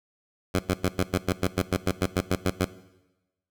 10% pulse tone bursts, 92.5 Hz, F#2, in tune, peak -13 dBFS, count 15, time 0.54-2.653 s, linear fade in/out 10 ms, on 55 ms, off 92 ms, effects noise-tail reverb RT60 1.0 s tail -17 dB re dry

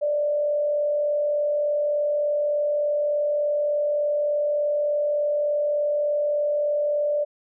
sine tone with frequency modulation, 589 Hz, D5, 5 cents sharp, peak -20 dBFS, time 0.01-7.25 s, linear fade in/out 20 ms, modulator 43.4 Hz, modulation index 0.32, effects none

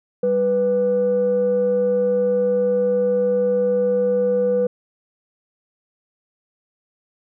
sine tone pair together, 196 / 493.4 Hz, G3 / B4, 0 / -2 cents, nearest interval octave + major third, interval 1598 cents, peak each -24 / -15 dBFS, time 0.23-4.67 s, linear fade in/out 5 ms, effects tanh soft clip ceiling -11 dBFS

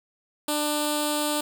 5% pulse tone with notch filter, 298.2 Hz, D4, 27 cents sharp, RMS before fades -26 dBFS, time 0.48-1.41 s, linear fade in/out 5 ms, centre 2000 Hz, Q 0.53, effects none

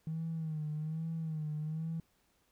triangle tone with vibrato, 157.5 Hz, D#3, 21 cents sharp, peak -31 dBFS, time 0.07-2 s, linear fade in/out 2 ms, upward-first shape sine, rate 1.2 Hz, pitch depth 67 cents each way, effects tanh soft clip ceiling -32 dBFS + pink hiss -73 dBFS RMS until 2.51 s

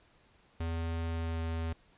square tone with pitch glide, 82.7 to 81.89 Hz, E2 to E2, +6 to -11 cents, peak -33 dBFS, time 0.6-1.73 s, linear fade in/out 5 ms, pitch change -17 cents, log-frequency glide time 1.07-1.48 s, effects pink hiss -65 dBFS RMS until 1.97 s + resampled to 8000 Hz

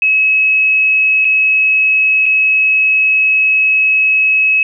sine tone with dropouts, 2570 Hz, E7, 45 cents flat, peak -8 dBFS, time 0.02-4.63 s, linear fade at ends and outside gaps 2 ms, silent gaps 1.247-1.251 / 2.258-2.262 s, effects none

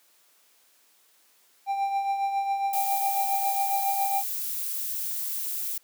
triangle tone with tremolo, 790 Hz, G5, 13 cents sharp, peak -20 dBFS, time 1.66-4.24 s, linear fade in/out 50 ms, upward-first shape triangle, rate 7.3 Hz, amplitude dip 55%
violet noise, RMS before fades -31 dBFS, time 2.73-5.78 s, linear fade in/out 5 ms
effects white hiss -62 dBFS RMS until 5.83 s + high-pass 300 Hz 12 dB/octave

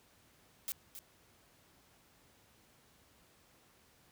blue noise with echo, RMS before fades -38 dBFS, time 0.68-0.72 s, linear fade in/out 0 ms, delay 270 ms, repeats 1, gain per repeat -10 dB, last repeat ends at 0.99 s, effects pink hiss -66 dBFS RMS until 4.11 s + high-pass 60 Hz 12 dB/octave

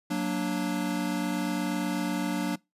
square chord, Gb augmented, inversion none, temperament equal, 185 / 233.1 / 293.7 Hz, Gb3 / Bb3 / D4, 0 / 0 / 0 cents, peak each -32 / -34 / -31 dBFS, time 0.1-2.56 s, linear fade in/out 10 ms, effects noise-tail reverb RT60 0.2 s tail -23 dB re dry + resampled to 32000 Hz

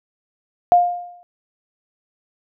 sine tone with exponential decay, 706 Hz, F5, 19 cents sharp, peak -6 dBFS, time 0.72-1.23 s, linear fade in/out 0 ms, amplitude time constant 110 ms, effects none

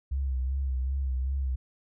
sine tone with vibrato, 66 Hz, C2, 16 cents sharp, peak -26 dBFS, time 0.11-1.56 s, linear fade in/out 10 ms, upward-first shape sine, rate 2.6 Hz, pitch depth 62 cents each way, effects none

